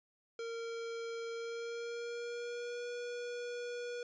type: tone with pitch glide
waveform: square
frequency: 461 to 483.1 Hz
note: A#4 to B4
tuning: -19 to -38 cents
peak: -40 dBFS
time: 0.39-4.03 s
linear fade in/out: 2 ms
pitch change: +81 cents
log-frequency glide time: 1.32-2.88 s
effects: resampled to 16000 Hz